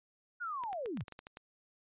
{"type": "linear sweep", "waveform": "sine", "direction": "down", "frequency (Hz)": [1480, 71.5], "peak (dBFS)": -36, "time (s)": [0.4, 1.04], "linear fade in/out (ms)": 20}
{"type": "clicks", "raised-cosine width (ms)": 0.3, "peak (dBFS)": -31, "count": 10, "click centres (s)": [0.637, 0.73, 0.859, 0.973, 1.008, 1.082, 1.123, 1.191, 1.269, 1.371]}
{"effects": ["resampled to 8000 Hz"]}